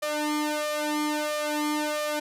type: tone with flanger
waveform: sawtooth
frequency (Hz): 300.4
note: D4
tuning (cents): +39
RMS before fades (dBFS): -28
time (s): 0.02-2.2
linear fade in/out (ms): 10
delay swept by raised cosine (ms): 1.7 to 2.41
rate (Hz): 1.5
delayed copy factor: +1
effects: resampled to 32000 Hz